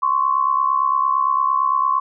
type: tone pair together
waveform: sine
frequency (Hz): 1046.5 / 1115.3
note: C6 / C#6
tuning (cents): 0 / +10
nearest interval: minor second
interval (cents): 110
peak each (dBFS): -18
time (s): 0.02-2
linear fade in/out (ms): 10
effects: none